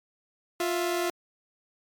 sawtooth tone pair together, 351 / 663 Hz, F4 / E5, +9 / +10 cents, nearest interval major seventh, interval 1101 cents, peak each -23 / -28 dBFS, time 0.6-1.1 s, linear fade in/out 2 ms, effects MP3 96 kbps

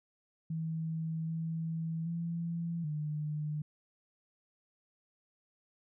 sine tone with pitch steps, 161.2 / 162.8 / 168.4 / 151 Hz, E3 / E3 / E3 / D3, -38 / -21 / +37 / +48 cents, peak -33 dBFS, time 0.5-3.62 s, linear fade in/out 5 ms, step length 780 ms, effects none

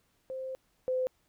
sine tone pair in turn, 523.3 / 512.5 Hz, C5 / C5, 0 / -36 cents, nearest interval unison, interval 36 cents, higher first, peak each -35 / -27 dBFS, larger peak second, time 0.3-0.55 / 0.88-1.07 s, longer first, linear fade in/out 0 ms, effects pink hiss -72 dBFS RMS until 1.28 s

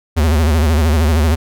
square tone with vibrato, 77.78 Hz, D#2, in tune, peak -11 dBFS, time 0.16-1.36 s, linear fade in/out 20 ms, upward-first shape sine, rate 13 Hz, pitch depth 130 cents each way, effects none

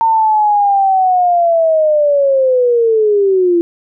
sine linear sweep, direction down, 912 to 337.2 Hz, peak -8 dBFS, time 0.01-3.61 s, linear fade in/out 0 ms, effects none

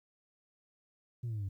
sine exponential sweep, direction down, 123.47 to 93.6 Hz, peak -32 dBFS, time 1.23-1.49 s, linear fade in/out 10 ms, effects tanh soft clip ceiling -33 dBFS + 12-bit

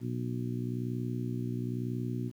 harmonic tone, 61 Hz, B1, 21 cents flat, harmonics 2 / 3 / 4 / 5 / 6, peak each -34 / -41 / -37 / -42 / -43 dBFS, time 0-2.32 s, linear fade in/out 50 ms, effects 10-bit

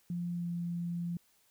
sine tone with pitch glide, 174 to 172.3 Hz, F3 to F3, -6 to -23 cents, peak -33 dBFS, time 0.1-1.17 s, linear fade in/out 2 ms, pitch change -17 cents, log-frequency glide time 0.32-0.48 s, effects white hiss -69 dBFS RMS until 1.5 s

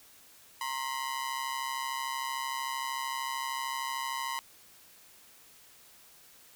sawtooth ring-modulated tone, 997 Hz, B5, 16 cents sharp, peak -26 dBFS, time 0.61-4.39 s, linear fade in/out 0 ms, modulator 66.6 Hz, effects white hiss -57 dBFS RMS until 6.55 s

